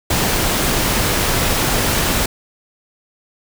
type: noise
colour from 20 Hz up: pink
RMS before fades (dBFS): -17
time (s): 0.1-2.26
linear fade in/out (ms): 5
effects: none